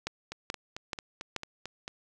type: two click trains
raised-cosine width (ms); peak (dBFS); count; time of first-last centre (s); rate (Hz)
0.2; -15 / -21; 4 / 8; 0.07-1.363 / 0.32-1.879; 2.32 / 4.49
effects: none